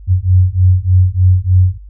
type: beating tone pair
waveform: sine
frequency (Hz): 90.4 / 93.7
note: F#2 / F#2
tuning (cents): -40 / +22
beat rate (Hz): 3.3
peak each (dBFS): -10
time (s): 0.07-1.78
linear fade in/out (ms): 50
effects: added 50 Hz sine -31 dBFS peak until 1.89 s